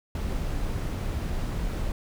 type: noise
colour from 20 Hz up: brown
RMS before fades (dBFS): -29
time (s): 0.15-1.92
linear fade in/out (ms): 2
effects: none